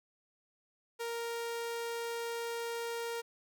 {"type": "tone", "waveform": "sawtooth", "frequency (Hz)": 466.2, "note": "A#4", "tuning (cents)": 0, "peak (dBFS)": -32, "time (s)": [0.99, 3.22], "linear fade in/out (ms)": 20, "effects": []}